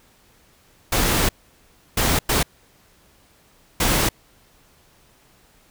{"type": "noise bursts at uneven times", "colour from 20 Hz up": "pink", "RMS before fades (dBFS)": -19, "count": 4, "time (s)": [[0.92, 1.29], [1.97, 2.19], [2.29, 2.43], [3.8, 4.09]], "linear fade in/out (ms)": 5, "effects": ["pink hiss -56 dBFS RMS until 5.7 s"]}